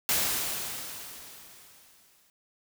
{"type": "noise with exponential decay", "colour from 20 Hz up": "white", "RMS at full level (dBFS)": -25, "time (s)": [0.09, 2.3], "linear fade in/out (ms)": 1, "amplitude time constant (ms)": 480, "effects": []}